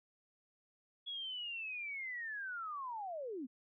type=linear sweep; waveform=sine; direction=down; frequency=3375 to 230.1 Hz; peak=-40 dBFS; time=1.06-3.47 s; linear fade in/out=20 ms; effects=none